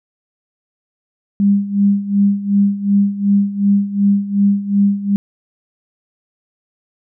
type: tone with tremolo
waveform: sine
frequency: 200.7 Hz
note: G3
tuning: 41 cents sharp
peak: -8 dBFS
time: 1.4-5.16 s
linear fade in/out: 0 ms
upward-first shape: sine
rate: 2.7 Hz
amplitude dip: 80%
effects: none